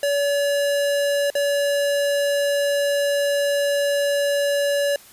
square tone with dropouts, 570 Hz, C#5, 48 cents sharp, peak -19 dBFS, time 0.03-4.96 s, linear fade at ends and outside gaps 2 ms, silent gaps 1.302-1.352 s, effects white hiss -47 dBFS RMS until 5.12 s + resampled to 32000 Hz

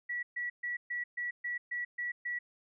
sine tone bursts, 1939 Hz, B6, 32 cents flat, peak -33 dBFS, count 9, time 0.09-2.39 s, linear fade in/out 10 ms, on 140 ms, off 130 ms, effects none

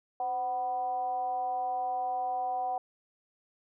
sine tone with frequency modulation, 750 Hz, F#5, 23 cents sharp, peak -29 dBFS, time 0.2-2.78 s, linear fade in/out 2 ms, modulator 236 Hz, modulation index 0.45, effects none

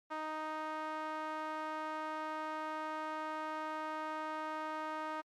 sawtooth tone with band-pass filter, 311.1 Hz, D#4, in tune, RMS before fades -40 dBFS, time 0.1-5.22 s, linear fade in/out 20 ms, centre 1100 Hz, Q 2, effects MP3 64 kbps

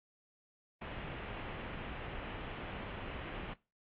pink low-pass noise, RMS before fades -44 dBFS, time 0.81-3.54 s, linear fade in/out 10 ms, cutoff 3100 Hz, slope 48 dB/octave, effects noise-tail reverb RT60 0.3 s tail -21 dB re dry + AAC 32 kbps

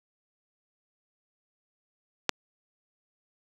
click, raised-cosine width 0.2 ms, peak -4 dBFS, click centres 2.293 s, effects high-pass 150 Hz 12 dB/octave + 7-bit

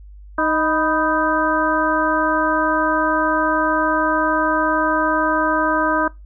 harmonic tone with a mistuned harmonic, 311.1 Hz, D#4, in tune, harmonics 1 / 2 / 3 / 4 / 5, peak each -22 / -22 / -22 / -22 / -22 dBFS, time 0.38-6.08 s, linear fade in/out 5 ms, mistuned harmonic 3, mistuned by +92 cents, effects noise-tail reverb RT60 0.2 s tail -21 dB re dry + added 50 Hz sine -37 dBFS peak until 6.25 s

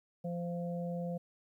harmonic tone, 173.1 Hz, F3, 15 cents flat, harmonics 1 / 3 / 4, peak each -36 / -40 / -47 dBFS, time 0.24-1.18 s, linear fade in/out 10 ms, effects 12-bit

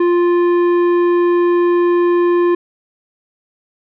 triangle tone with tanh clipping, 349.2 Hz, F4, in tune, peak -12 dBFS, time 0-2.55 s, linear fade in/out 5 ms, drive 15 dB, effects none

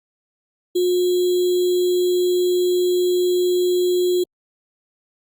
sine tone with sample-and-hold, 359.5 Hz, F#4, 50 cents flat, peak -15 dBFS, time 0.75-4.24 s, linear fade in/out 10 ms, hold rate 3675 Hz, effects Opus 48 kbps

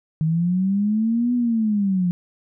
sine linear two-way sweep, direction up then down, 154.6 to 246.9 to 173.3 Hz, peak -17 dBFS, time 0.21-2.11 s, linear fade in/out 0 ms, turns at 1.34 s, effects none

